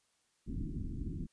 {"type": "low-pass noise", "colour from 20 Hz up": "pink", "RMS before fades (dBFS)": -39, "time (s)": [0.46, 1.27], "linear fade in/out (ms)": 20, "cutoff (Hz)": 320, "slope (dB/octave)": 48, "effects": ["white hiss -75 dBFS RMS until 1.32 s", "resampled to 22050 Hz"]}